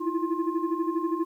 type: tone cluster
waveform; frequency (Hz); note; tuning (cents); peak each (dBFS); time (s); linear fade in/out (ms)
sine; 319.7 / 332.1 / 344.4 / 1060; D#4 / E4 / F4 / C6; +47 / +13 / -24 / +22; -29 / -30 / -29 / -32; 0-1.25; 20
effects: tanh soft clip ceiling -17 dBFS + 10-bit